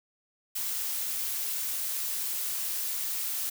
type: noise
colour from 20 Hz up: blue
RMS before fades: -32 dBFS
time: 0.55-3.5 s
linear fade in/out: 10 ms
effects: none